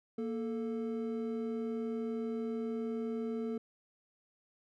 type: tone pair together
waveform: triangle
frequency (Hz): 233.1 / 440.4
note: A#3 / A4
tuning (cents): 0 / +2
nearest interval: major seventh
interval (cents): 1102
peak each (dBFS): -34 / -36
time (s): 0.18-3.58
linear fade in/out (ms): 5
effects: none